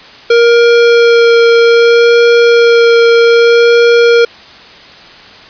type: tone with vibrato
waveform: square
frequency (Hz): 468.5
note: A#4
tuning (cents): +9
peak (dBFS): -4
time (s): 0.3-4.25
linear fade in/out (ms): 5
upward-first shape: sine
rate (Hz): 0.63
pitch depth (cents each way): 10
effects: white hiss -34 dBFS RMS until 5.49 s + resampled to 11025 Hz